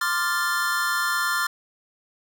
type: chord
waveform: square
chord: D minor seventh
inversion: third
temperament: equal with one note detuned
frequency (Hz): 1046.5 / 1185.6 / 1396.9 / 1760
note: C6 / D6 / F6 / A6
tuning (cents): 0 / +16 / 0 / 0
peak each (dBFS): -31 / -30 / -26 / -28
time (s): 0.01-1.47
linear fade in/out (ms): 5
effects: none